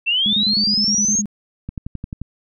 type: linear sweep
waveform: sine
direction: up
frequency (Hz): 2642 to 6645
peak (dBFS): -15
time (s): 0.06-1.22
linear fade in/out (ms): 20
type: tone bursts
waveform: sine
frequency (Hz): 207.7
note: G#3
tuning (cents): 0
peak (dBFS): -21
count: 10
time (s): 0.26-1.257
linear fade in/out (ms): 0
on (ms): 70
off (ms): 33
type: click train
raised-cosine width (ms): 5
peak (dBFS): -15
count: 7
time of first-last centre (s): 1.69-2.216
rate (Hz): 11.4
effects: none